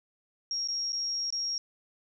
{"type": "tone with dropouts", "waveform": "sine", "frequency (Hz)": 5588, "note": "F8", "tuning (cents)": 0, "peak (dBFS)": -29, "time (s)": [0.51, 1.58], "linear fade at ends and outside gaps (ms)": 1, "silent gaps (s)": [[0.675, 0.685], [0.922, 0.93], [1.304, 1.325]], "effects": []}